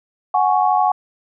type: chord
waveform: sine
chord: F# suspended second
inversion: none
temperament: just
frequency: 740 / 832.5 / 1110 Hz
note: F#5 / G#5 / C#6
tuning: 0 / +4 / +2 cents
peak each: -16 / -17 / -20 dBFS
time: 0.34-0.92 s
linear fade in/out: 5 ms
effects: none